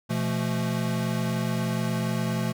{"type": "tone cluster", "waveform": "square", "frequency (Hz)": [123.4, 170.4, 220.3], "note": ["B2", "F3", "A3"], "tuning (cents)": [-1, -42, 2], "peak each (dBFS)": -30, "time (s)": [0.09, 2.53], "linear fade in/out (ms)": 20, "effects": []}